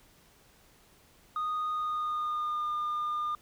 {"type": "tone with pitch glide", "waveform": "sine", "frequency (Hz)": [1238, 1209], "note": ["D#6", "D6"], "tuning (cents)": [-9, 50], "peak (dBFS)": -27, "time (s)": [1.36, 3.35], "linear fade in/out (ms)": 2, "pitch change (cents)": -41, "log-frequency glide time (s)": [1.7, 2.71], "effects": ["tanh soft clip ceiling -28 dBFS", "pink hiss -61 dBFS RMS until 3.41 s"]}